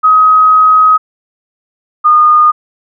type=tone pair in turn; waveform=sine; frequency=1264 / 1223.8 Hz; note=D#6 / D#6; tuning=+27 / -29 cents; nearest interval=minor second; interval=56 cents; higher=first; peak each=-3 dBFS; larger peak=neither; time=0.03-0.98 / 2.04-2.52 s; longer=first; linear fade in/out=20 ms; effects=none